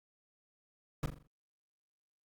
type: noise with echo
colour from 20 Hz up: brown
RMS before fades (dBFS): -32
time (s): 1.03-1.06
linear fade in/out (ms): 2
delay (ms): 42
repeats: 5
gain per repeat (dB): -7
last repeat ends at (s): 1.27
effects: Opus 48 kbps